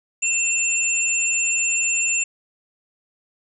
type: tone pair together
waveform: sine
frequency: 2700 / 7208 Hz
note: E7 / A8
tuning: +41 / +41 cents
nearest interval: octave + perfect fourth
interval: 1700 cents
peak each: -21 dBFS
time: 0.22-2.24 s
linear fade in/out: 10 ms
effects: none